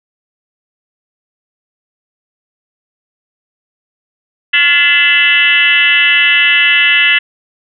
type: tone with frequency modulation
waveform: sine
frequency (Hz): 2349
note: D7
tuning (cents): 0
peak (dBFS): -6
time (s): 4.53-7.19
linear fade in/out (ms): 10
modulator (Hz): 313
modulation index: 2.3
effects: none